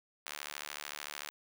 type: tone with high-pass filter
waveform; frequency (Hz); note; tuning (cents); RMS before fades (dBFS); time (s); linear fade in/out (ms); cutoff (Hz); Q
sawtooth; 73.42; D2; 0; -44; 0.26-1.3; 0; 1500; 0.67
effects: none